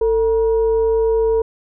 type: tone with frequency modulation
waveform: sine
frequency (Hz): 449.1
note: A4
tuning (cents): +35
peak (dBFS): -13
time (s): 0.01-1.42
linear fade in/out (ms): 5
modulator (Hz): 504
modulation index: 0.33
effects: none